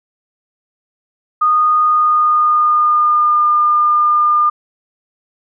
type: tone with pitch glide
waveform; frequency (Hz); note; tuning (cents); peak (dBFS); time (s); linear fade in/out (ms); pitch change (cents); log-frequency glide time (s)
sine; 1232 to 1206.6; D#6 to D6; -17 to +46; -9; 1.41-4.5; 10; -37; 1.83-3.47
effects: none